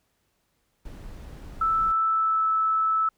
brown noise, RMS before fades -40 dBFS, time 0.85-1.92 s, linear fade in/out 5 ms
sine tone with pitch glide, 1318.5 to 1308.6 Hz, E6 to E6, 0 to -13 cents, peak -20 dBFS, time 1.61-3.09 s, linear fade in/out 5 ms, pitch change -13 cents, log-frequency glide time 2.05-2.47 s
effects pink hiss -72 dBFS RMS until 3.17 s

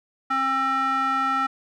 square tone with band-pass filter, 266.9 Hz, C4, 35 cents sharp, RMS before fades -23 dBFS, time 0.3-1.47 s, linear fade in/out 10 ms, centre 1300 Hz, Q 3.6, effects none

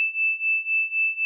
sine beating tone pair, 2637 / 2640.9 Hz, E7 / E7, 0 / +3 cents, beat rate 3.9 Hz, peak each -25 / -23 dBFS, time 0-1.25 s, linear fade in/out 0 ms, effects none

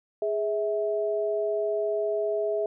sine tone pair together, 415.3 / 650 Hz, G#4 / E5, 0 / -24 cents, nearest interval minor sixth, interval 776 cents, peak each -27 dBFS, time 0.22-2.66 s, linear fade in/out 2 ms, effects none

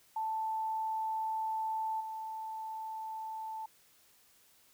sine tone with level steps, 881 Hz, A5, 2 cents sharp, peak -32 / -38 dBFS, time 0.16-3.66 s, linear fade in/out 5 ms, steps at 2 s, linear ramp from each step 10 ms, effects white hiss -65 dBFS RMS until 4.73 s

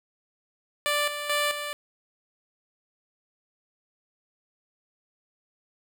10% pulse tone with tremolo, 587.3 Hz, D5, in tune, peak -15 dBFS, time 0.86-1.73 s, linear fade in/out 0 ms, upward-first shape square, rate 2.3 Hz, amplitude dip 60%, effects none

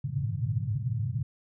white band-pass noise, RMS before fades -30 dBFS, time 0.04-1.23 s, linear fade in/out 5 ms, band 100 to 140 Hz, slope 48 dB/octave, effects none

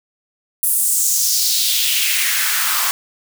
white noise with high-pass filter sweep, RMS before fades -17 dBFS, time 0.63-2.91 s, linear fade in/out 0 ms, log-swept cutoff 11000 to 1000 Hz, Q 2.5, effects none

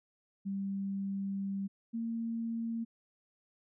sine tone pair in turn, 196.4 / 229.1 Hz, G3 / A#3, +4 / -30 cents, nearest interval minor third, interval 266 cents, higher second, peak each -33 / -33 dBFS, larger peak neither, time 0.45-1.68 / 1.93-2.85 s, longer first, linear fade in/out 20 ms, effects none

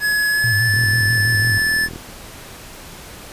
square tone with pitch glide, 1694 to 1743.6 Hz, G#6 to A6, +34 to -16 cents, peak -16 dBFS, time 0-1.89 s, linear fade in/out 50 ms, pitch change +50 cents, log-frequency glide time 0.29-0.65 s
sine tone with vibrato, 109.4 Hz, A2, 9 cents flat, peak -18 dBFS, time 0.44-1.58 s, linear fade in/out 0 ms, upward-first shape square, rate 6.1 Hz, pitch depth 120 cents each way
click train, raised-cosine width 3 ms, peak -20 dBFS, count 51, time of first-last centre 0.74-1.96 s, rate 41 Hz
effects pink hiss -37 dBFS RMS until 3.32 s + resampled to 32000 Hz

